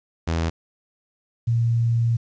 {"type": "tone pair in turn", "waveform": ["sawtooth", "sine"], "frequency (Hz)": [82.41, 116.55], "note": ["E2", "A#2"], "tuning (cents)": [0, 0], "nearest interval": "tritone", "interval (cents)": 600, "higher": "second", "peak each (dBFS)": -17, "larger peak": "neither", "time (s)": [[0.27, 0.5], [1.47, 2.17]], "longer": "second", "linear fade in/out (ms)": 10, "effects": ["resampled to 16000 Hz", "9-bit"]}